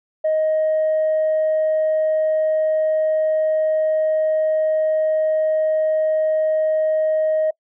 sine tone, 626 Hz, D#5, 10 cents sharp, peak -14 dBFS, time 0.24-7.51 s, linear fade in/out 10 ms, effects noise-tail reverb RT60 0.1 s tail -25 dB re dry + tanh soft clip ceiling -13 dBFS

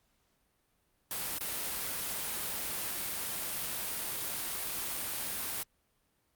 white noise with dropouts, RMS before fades -36 dBFS, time 1.11-5.63 s, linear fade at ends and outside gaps 1 ms, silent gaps 1.385-1.408 s, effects pink hiss -74 dBFS RMS until 6.35 s + Opus 48 kbps

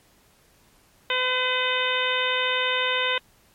harmonic tone with a mistuned harmonic, 507 Hz, B4, 45 cents sharp, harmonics 1 / 2 / 3 / 4 / 5 / 6 / 7, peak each -29 / -29 / -29 / -29 / -29 / -29 / -29 dBFS, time 1.1-3.18 s, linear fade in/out 2 ms, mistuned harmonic 7, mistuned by +40 cents, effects pink hiss -59 dBFS RMS until 3.54 s + MP3 64 kbps

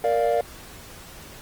triangle chord, Bb major, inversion none, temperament equal, 466.2 / 587.3 / 698.5 Hz, Bb4 / D5 / F5, 0 / 0 / 0 cents, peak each -21 dBFS, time 0.04-0.41 s, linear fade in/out 2 ms, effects pink hiss -43 dBFS RMS until 1.41 s + Opus 24 kbps

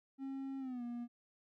triangle tone with pitch glide, 270 to 239.2 Hz, C#4 to A#3, -45 to +45 cents, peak -38 dBFS, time 0.18-1.08 s, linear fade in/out 50 ms, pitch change -210 cents, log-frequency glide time 0.59-0.83 s, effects none

